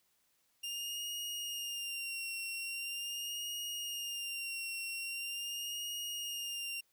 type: tone with vibrato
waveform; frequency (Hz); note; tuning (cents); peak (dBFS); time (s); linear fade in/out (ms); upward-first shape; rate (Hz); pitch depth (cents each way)
sawtooth; 2800; F7; +4; -35; 0.63-6.81; 10; sine; 0.42; 42
effects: white hiss -75 dBFS RMS until 6.92 s